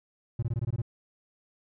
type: tone bursts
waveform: triangle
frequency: 116.54 Hz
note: A#2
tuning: in tune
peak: -24 dBFS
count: 8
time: 0.39-0.818 s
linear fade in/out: 5 ms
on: 36 ms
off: 20 ms
effects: none